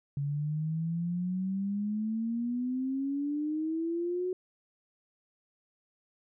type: exponential sweep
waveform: sine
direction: up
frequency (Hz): 140 to 370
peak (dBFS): -29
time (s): 0.17-4.33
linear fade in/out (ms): 2
effects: none